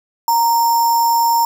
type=tone with sample-and-hold; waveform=sine; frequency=930 Hz; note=A#5; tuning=4 cents flat; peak=-11 dBFS; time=0.28-1.45 s; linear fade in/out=2 ms; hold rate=6300 Hz; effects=none